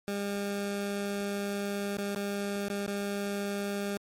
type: tone with dropouts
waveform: 20% pulse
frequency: 201.4 Hz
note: G3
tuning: 47 cents sharp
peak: -26 dBFS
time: 0.08-3.97 s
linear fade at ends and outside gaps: 0 ms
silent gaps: 1.971-1.984 / 2.149-2.161 / 2.683-2.7 / 2.864-2.877 s
effects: MP3 64 kbps